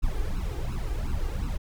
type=noise with flanger; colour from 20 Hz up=brown; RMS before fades=-28 dBFS; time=0.02-1.58 s; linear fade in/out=20 ms; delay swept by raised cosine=0.75 to 2.55 ms; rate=2.8 Hz; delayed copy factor=+0.95; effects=none